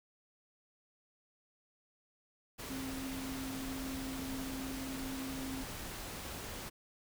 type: tone in noise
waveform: sine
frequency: 265.2 Hz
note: C4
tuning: 23 cents sharp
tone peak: -40 dBFS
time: 2.69-5.64 s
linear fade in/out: 20 ms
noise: pink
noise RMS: -44 dBFS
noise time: 2.58-6.7 s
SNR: +1 dB
effects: none